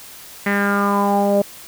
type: tone with low-pass filter sweep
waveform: sawtooth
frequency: 201.5 Hz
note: G3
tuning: 48 cents sharp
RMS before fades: -17 dBFS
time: 0.46-1.42 s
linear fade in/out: 5 ms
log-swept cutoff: 2000 to 580 Hz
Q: 5.7
effects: white hiss -39 dBFS RMS until 1.67 s